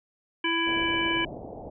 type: harmonic tone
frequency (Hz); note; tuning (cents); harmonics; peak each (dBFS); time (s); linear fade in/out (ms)
332.1; E4; +13; 1 / 3 / 5 / 7 / 9; -29 / -31 / -31 / -29 / -30; 0.44-1.25; 5
type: low-pass noise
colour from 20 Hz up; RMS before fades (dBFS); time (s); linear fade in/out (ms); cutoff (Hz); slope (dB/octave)
white; -39; 0.66-1.7; 10; 750; 48
effects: none